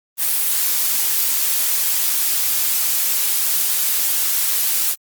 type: noise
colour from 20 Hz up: blue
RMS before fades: -18 dBFS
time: 0.17-4.96 s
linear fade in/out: 50 ms
effects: Opus 32 kbps